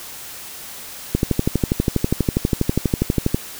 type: click train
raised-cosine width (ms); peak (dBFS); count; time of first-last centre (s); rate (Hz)
3; -3; 28; 1.15-3.345; 12.3
effects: white hiss -35 dBFS RMS until 3.59 s